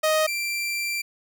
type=tone pair in turn; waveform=sawtooth; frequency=624 / 2356 Hz; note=D#5 / D7; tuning=+5 / +5 cents; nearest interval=octave + major seventh; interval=2300 cents; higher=second; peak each=-15 / -22 dBFS; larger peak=first; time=0.03-0.27 / 0.27-1.02 s; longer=second; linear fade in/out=10 ms; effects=none